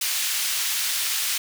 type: high-pass noise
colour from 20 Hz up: pink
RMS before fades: -25 dBFS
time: 0.01-1.38 s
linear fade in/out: 5 ms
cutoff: 2600 Hz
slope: 12 dB/octave
effects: none